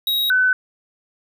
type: tone pair in turn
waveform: square / sine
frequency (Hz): 3808 / 1508.5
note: A#7 / F#6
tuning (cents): +36 / +33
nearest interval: octave + major third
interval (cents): 1603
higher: first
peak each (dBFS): -18 / -13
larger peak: second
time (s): 0.07-0.3 / 0.3-0.53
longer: neither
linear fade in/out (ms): 2
effects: none